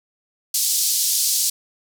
pink band-pass noise, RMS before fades -20 dBFS, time 0.54-1.5 s, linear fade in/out 5 ms, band 4600 to 15000 Hz, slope 24 dB/octave, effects none

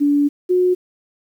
sine tone pair in turn, 288.3 / 363.2 Hz, D4 / F#4, -32 / -32 cents, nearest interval major third, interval 400 cents, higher second, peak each -12 dBFS, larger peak neither, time 0-0.29 / 0.49-0.75 s, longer first, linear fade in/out 20 ms, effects 8-bit

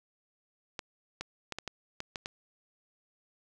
clicks, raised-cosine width 0.2 ms, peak -19 dBFS, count 8, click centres 0.792 / 1.21 / 1.523 / 1.586 / 1.677 / 2.004 / 2.158 / 2.259 s, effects none

